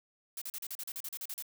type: noise bursts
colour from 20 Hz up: blue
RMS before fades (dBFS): -40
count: 13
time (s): 0.37-1.424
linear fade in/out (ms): 2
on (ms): 46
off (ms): 38
effects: none